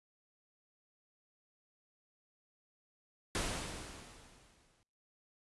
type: noise with exponential decay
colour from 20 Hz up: pink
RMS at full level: -34 dBFS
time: 3.35-4.83 s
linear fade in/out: 0 ms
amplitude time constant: 320 ms
effects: noise-tail reverb RT60 0.8 s tail -26 dB re dry + resampled to 24000 Hz

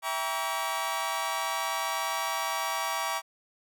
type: chord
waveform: sawtooth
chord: E diminished seventh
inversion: none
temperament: just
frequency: 659.3 / 791.1 / 949.3 / 1139.2 Hz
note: E5 / G5 / Bb5 / Db6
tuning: 0 / +16 / +31 / +47 cents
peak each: -33 / -32 / -30 / -29 dBFS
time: 0.02-3.22 s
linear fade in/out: 50 ms
effects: none

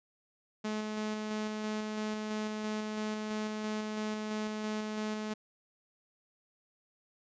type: tone with tremolo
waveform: sawtooth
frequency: 214.3 Hz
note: A3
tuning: 45 cents flat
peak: -29 dBFS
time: 0.64-5.34 s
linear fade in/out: 10 ms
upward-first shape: square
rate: 3 Hz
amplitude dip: 25%
effects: resampled to 16000 Hz

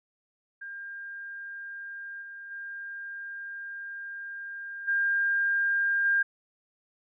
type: tone with level steps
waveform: sine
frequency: 1603 Hz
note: G6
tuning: 38 cents sharp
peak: -37 / -40 / -36 / -23 / -21 dBFS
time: 0.61-6.23 s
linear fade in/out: 10 ms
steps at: 2.21 / 2.5 / 4.87 / 6.04 s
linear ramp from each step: 20 ms
effects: none

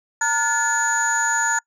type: tone cluster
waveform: sine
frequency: 911 / 1436 / 1724 / 6810 Hz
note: A#5 / F6 / A6 / G#8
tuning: -40 / +48 / -36 / +42 cents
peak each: -22 dBFS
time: 0.21-1.59 s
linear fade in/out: 5 ms
effects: noise-tail reverb RT60 0.1 s tail -26 dB re dry + tanh soft clip ceiling -11 dBFS

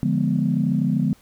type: chord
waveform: sine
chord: D diminished seventh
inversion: none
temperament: equal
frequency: 146.83 / 174.61 / 207.7 / 246.9 Hz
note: D3 / F3 / Ab3 / Cb4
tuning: 0 / 0 / 0 / 0 cents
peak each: -23 dBFS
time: 0.03-1.13 s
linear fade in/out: 0 ms
effects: tanh soft clip ceiling -8 dBFS + pink hiss -55 dBFS RMS until 1.21 s

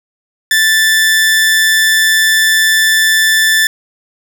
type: tone with amplitude modulation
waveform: sawtooth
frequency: 1760 Hz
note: A6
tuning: in tune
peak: -3 dBFS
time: 0.51-3.67 s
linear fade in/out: 2 ms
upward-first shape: sine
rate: 178 Hz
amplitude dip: 30%
effects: none

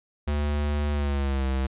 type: tone with pitch glide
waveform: square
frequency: 73.42 to 66.17 Hz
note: D2 to C2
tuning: 0 to +20 cents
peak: -24 dBFS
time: 0.27-1.67 s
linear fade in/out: 10 ms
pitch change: -180 cents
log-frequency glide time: 0.92-1.47 s
effects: resampled to 8000 Hz

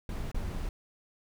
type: noise with dropouts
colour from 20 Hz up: brown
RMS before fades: -34 dBFS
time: 0.09-0.69 s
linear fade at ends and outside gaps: 2 ms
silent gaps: 0.316-0.345 s
effects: none

